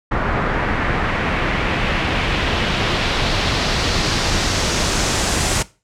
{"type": "noise with low-pass filter sweep", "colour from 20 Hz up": "pink", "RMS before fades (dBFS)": -19, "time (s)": [0.11, 5.63], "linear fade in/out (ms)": 10, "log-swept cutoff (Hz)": [1500, 8200], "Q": 1.5, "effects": ["noise-tail reverb RT60 0.3 s tail -19 dB re dry"]}